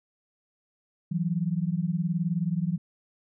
sine beating tone pair, 163.7 / 182.7 Hz, E3 / F#3, -12 / -22 cents, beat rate 19 Hz, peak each -27 / -28 dBFS, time 1.11-2.78 s, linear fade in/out 10 ms, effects none

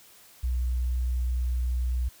sine tone, 61.74 Hz, B1, in tune, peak -24 dBFS, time 0.43-2.09 s, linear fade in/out 10 ms, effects white hiss -54 dBFS RMS until 2.2 s

